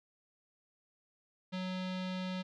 square tone with low-pass filter, 185 Hz, F#3, in tune, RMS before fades -38 dBFS, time 1.52-2.43 s, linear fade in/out 20 ms, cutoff 3800 Hz, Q 2.5, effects none

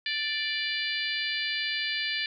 harmonic tone, 587.3 Hz, D5, in tune, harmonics 3 / 4 / 5 / 6 / 7 / 8, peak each -33 / -34 / -35 / -36 / -36 / -37 dBFS, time 0.06-2.26 s, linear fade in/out 2 ms, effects none

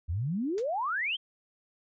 sine exponential sweep, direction up, 74.9 to 3269 Hz, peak -28 dBFS, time 0.08-1.17 s, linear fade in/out 20 ms
white noise with exponential decay, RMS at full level -38 dBFS, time 0.58-0.66 s, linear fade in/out 0 ms, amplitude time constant 16 ms
effects resampled to 16000 Hz

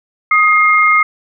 sine tone pair together, 1250 / 2127 Hz, D#6 / C7, +8 / +28 cents, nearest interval major sixth, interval 920 cents, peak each -10 dBFS, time 0.31-1.03 s, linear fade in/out 5 ms, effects none

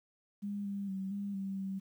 sine tone with pitch steps, 203 / 199.6 / 191.8 / 201.1 / 194.3 / 193.1 Hz, G#3 / G3 / G3 / G3 / G3 / G3, -39 / +32 / -37 / +44 / -15 / -26 cents, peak -35 dBFS, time 0.42-1.8 s, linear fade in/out 20 ms, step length 230 ms, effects 11-bit

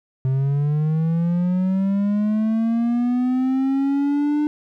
triangle linear sweep, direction up, 129.8 to 300.3 Hz, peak -15 dBFS, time 0.25-4.47 s, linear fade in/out 0 ms, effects none

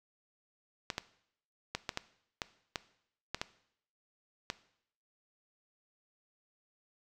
clicks, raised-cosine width 0.2 ms, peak -16 dBFS, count 10, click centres 0.902 / 0.981 / 1.75 / 1.892 / 1.974 / 2.418 / 2.758 / 3.346 / 3.415 / 4.501 s, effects noise-tail reverb RT60 0.7 s tail -17 dB re dry

